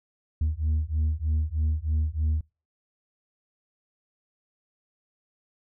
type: beating tone pair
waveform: sine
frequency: 76 / 79.2 Hz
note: D#2 / D#2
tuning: -40 / +31 cents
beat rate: 3.2 Hz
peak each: -24 dBFS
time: 0.41-2.41 s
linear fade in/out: 5 ms
effects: noise-tail reverb RT60 0.3 s tail -26 dB re dry + tanh soft clip ceiling -20 dBFS